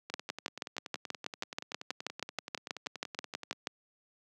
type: two click trains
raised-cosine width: 0.2 ms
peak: -23 / -16 dBFS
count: 37 / 23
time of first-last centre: 0.1-3.529 / 0.14-3.671 s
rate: 10.5 / 6.23 Hz
effects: high-pass 200 Hz 12 dB/octave